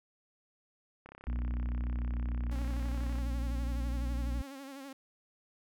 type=click train; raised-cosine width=0.5 ms; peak=-34 dBFS; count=72; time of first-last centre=1.06-3.186 s; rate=33.4 Hz
type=harmonic tone; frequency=59.6 Hz; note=A#1; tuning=39 cents sharp; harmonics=1 / 2 / 3 / 4 / 5; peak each=-31 / -46 / -53 / -44 / -53 dBFS; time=1.27-4.42 s; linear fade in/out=5 ms
type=tone with vibrato; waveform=sawtooth; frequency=273.3 Hz; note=C#4; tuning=24 cents flat; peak=-40 dBFS; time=2.51-4.93 s; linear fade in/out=5 ms; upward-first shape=sine; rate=12 Hz; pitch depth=58 cents each way
effects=none